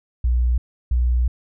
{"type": "tone pair in turn", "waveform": "sine", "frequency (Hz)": [60.7, 61], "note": ["B1", "B1"], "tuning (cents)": [-29, -21], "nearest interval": "unison", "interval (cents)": 8, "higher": "second", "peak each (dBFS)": -15, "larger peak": "neither", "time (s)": [[0.24, 0.58], [0.91, 1.28]], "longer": "second", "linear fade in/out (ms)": 5, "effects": []}